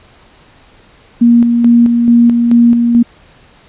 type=tone with tremolo; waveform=sine; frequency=236.3 Hz; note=A#3; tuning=24 cents sharp; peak=-3 dBFS; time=1.21-3.03 s; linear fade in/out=10 ms; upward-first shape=square; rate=2.3 Hz; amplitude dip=40%; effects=pink hiss -44 dBFS RMS until 3.68 s + resampled to 8000 Hz